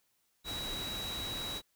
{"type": "tone in noise", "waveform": "sine", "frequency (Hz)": 3881, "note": "B7", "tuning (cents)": -31, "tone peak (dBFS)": -38, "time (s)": [0.44, 1.62], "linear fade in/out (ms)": 50, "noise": "pink", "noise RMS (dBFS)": -42, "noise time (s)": [0.44, 1.62], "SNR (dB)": 1, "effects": ["white hiss -75 dBFS RMS until 1.75 s"]}